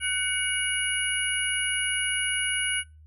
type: tone cluster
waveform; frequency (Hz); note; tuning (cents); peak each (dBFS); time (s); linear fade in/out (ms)
sine; 1500 / 2245 / 2891 / 10410; F#6 / C#7 / F#7 / E9; +23 / +21 / -41 / -23; -30; 0-2.84; 50
effects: noise-tail reverb RT60 0.3 s tail -26 dB re dry + added 77 Hz sine -48 dBFS peak until 3.06 s